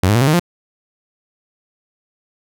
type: tone with pitch steps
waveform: sawtooth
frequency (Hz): 92.5 / 105.03 / 119.27 / 135.43 / 153.78 / 174.62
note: F#2 / G#2 / A#2 / C#3 / D#3 / F3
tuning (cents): 0 / +20 / +40 / -40 / -20 / 0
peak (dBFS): -7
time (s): 0.03-0.396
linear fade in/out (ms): 5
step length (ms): 61
effects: none